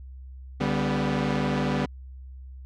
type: chord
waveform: sawtooth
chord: G major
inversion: second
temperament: equal with one note detuned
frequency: 143.64 / 196 / 246.9 Hz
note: D3 / G3 / B3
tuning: -38 / 0 / 0 cents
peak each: -24 dBFS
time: 0.6-1.86 s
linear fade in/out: 10 ms
effects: added 65 Hz sine -39 dBFS peak until 2.65 s + low-pass 4000 Hz 12 dB/octave